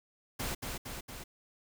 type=noise with echo; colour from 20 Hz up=pink; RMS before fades=-36 dBFS; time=0.39-0.55 s; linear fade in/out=10 ms; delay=230 ms; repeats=3; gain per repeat=-3 dB; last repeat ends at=1.24 s; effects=none